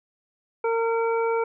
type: harmonic tone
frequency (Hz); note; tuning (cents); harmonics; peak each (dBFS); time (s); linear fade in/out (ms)
457.8; A#4; -31; 1 / 2 / 3 / 5; -22 / -28 / -32 / -36; 0.64-1.44; 5
effects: none